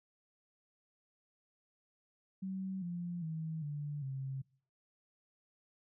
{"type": "tone with pitch steps", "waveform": "sine", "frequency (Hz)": [190, 174.23, 159.77, 146.51, 134.35], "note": ["F#3", "F3", "D#3", "D3", "C3"], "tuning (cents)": [46, -4, 46, -4, 46], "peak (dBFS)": -37, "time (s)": [2.42, 4.42], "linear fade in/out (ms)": 10, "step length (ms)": 400, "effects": ["noise-tail reverb RT60 0.5 s tail -24 dB re dry"]}